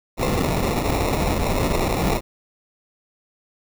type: noise with sample-and-hold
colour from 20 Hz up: pink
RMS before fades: -21 dBFS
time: 0.17-2.21 s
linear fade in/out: 50 ms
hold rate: 1575 Hz
effects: none